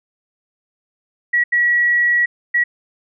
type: tone bursts at uneven times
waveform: sine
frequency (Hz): 1925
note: B6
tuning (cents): -45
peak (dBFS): -12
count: 3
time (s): 1.33-1.44 / 1.52-2.26 / 2.54-2.64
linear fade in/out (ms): 10
effects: none